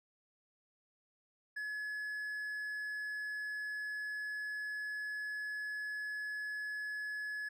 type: tone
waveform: triangle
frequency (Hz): 1700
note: G#6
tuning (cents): +40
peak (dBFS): -36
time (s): 1.56-7.49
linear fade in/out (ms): 10
effects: none